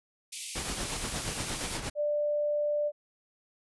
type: high-pass noise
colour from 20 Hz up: white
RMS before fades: -37 dBFS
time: 0.32-1.78 s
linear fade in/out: 10 ms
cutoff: 2100 Hz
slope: 96 dB/octave
type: noise with tremolo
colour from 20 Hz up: pink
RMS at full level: -33 dBFS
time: 0.55-1.9 s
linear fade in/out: 10 ms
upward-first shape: triangle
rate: 8.5 Hz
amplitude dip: 65%
type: tone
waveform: sine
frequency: 591 Hz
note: D5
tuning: 11 cents sharp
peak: -26 dBFS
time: 1.95-2.92 s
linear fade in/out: 50 ms
effects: resampled to 24000 Hz